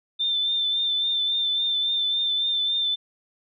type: tone with vibrato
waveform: sine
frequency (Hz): 3564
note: A7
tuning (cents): +22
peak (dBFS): -21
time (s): 0.19-2.96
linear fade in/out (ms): 20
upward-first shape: triangle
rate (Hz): 3.6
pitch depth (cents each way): 34
effects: none